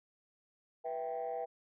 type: chord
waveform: sine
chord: E minor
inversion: second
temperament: equal with one note detuned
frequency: 490.2 / 659.3 / 784 Hz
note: B4 / E5 / G5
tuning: -13 / 0 / 0 cents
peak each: -39 / -39 / -39 dBFS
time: 0.84-1.46 s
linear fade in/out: 20 ms
effects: tanh soft clip ceiling -30 dBFS